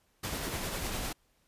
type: noise with tremolo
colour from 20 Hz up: pink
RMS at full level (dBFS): -34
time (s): 0.23-1.13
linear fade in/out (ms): 10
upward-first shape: triangle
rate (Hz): 10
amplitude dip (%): 35
effects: pink hiss -71 dBFS RMS until 1.47 s + resampled to 32000 Hz